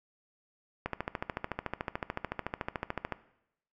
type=click train; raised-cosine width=0.5 ms; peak=-17 dBFS; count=32; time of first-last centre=0.86-3.123 s; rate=13.7 Hz; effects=noise-tail reverb RT60 0.8 s tail -17 dB re dry